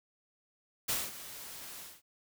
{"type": "noise with ADSR envelope", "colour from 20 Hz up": "white", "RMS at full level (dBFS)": -31, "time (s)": [0.88, 2.02], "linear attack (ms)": 15, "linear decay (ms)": 210, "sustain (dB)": -15, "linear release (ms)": 210, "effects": []}